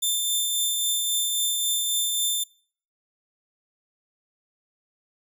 15% pulse tone with tremolo, 3561 Hz, A7, 20 cents sharp, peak -14 dBFS, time 0.02-2.44 s, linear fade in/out 10 ms, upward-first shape triangle, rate 3.7 Hz, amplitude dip 30%, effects noise-tail reverb RT60 0.5 s tail -24 dB re dry

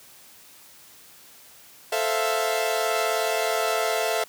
sawtooth chord, F major seventh, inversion first, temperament equal, 440 / 523.3 / 659.3 / 698.5 Hz, A4 / C5 / E5 / F5, 0 / 0 / 0 / 0 cents, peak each -24 / -28 / -22 / -25 dBFS, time 1.92-4.24 s, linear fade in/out 5 ms, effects white hiss -50 dBFS RMS until 4.28 s + high-pass 60 Hz 12 dB/octave

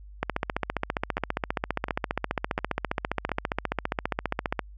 two click trains, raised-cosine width 0.5 ms, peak -10 / -17 dBFS, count 66 / 4, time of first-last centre 0.23-4.592 / 1.18-3.293 s, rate 14.9 / 1.42 Hz, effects added 50 Hz sine -43 dBFS peak until 4.77 s

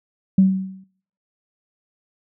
sine tone with exponential decay, 190 Hz, F#3, 46 cents sharp, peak -7 dBFS, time 0.38-0.84 s, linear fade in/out 5 ms, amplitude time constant 100 ms, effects noise-tail reverb RT60 0.6 s tail -17 dB re dry + tanh soft clip ceiling -3 dBFS

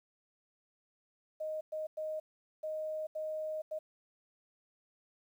sine tone bursts at uneven times, 622.3 Hz, D#5, in tune, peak -35 dBFS, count 6, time 1.4-1.61 / 1.72-1.87 / 1.97-2.2 / 2.63-3.07 / 3.15-3.62 / 3.71-3.79 s, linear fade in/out 10 ms, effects 11-bit

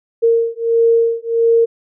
sine beating tone pair, 460.1 / 461.6 Hz, A#4 / A#4, -23 / -17 cents, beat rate 1.5 Hz, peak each -14 dBFS, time 0.22-1.66 s, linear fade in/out 20 ms, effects none

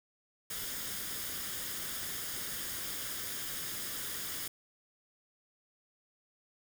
white noise with comb filter, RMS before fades -39 dBFS, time 0.5-4.48 s, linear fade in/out 5 ms, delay 0.59 ms, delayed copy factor +0.5, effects none

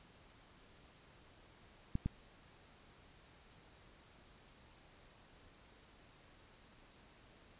clicks, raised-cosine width 5 ms, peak -23 dBFS, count 2, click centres 1.954 / 2.06 s, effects pink hiss -63 dBFS RMS until 7.59 s + resampled to 8000 Hz

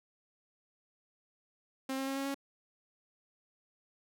sawtooth tone with pitch steps, 265.8 / 268.4 / 271.1 / 273.7 / 276.4 Hz, C4 / C4 / C#4 / C#4 / C#4, +27 / +44 / -38 / -22 / -5 cents, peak -30 dBFS, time 1.89-2.345 s, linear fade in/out 5 ms, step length 91 ms, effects none

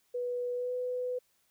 sine tone with pitch glide, 490.6 to 498.9 Hz, B4 to B4, -12 to +17 cents, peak -31 dBFS, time 0.14-1.19 s, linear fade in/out 10 ms, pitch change +29 cents, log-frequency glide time 0.54-0.73 s, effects white hiss -72 dBFS RMS until 1.5 s

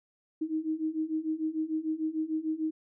sine beating tone pair, 311.1 / 317.8 Hz, D#4 / D#4, 0 / +37 cents, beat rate 6.7 Hz, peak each -33 / -31 dBFS, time 0.41-2.71 s, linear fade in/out 10 ms, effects none

